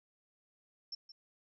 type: tone with echo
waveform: sine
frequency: 5370 Hz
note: E8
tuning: 31 cents sharp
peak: -39 dBFS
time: 0.92-0.95 s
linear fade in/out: 5 ms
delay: 170 ms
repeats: 1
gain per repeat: -12 dB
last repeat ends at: 1.12 s
effects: none